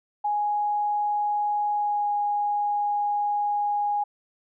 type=tone with pitch glide; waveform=sine; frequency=830.6 to 824.9 Hz; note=G#5 to G#5; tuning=0 to -12 cents; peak=-22 dBFS; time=0.24-4.04 s; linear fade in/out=10 ms; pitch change=-12 cents; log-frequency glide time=1.72-2.11 s; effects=none